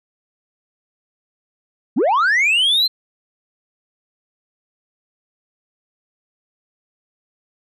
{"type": "linear sweep", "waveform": "sine", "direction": "up", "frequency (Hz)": [175.9, 4186], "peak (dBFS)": -10, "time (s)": [1.96, 2.88], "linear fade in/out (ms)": 20, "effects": ["tanh soft clip ceiling -12 dBFS"]}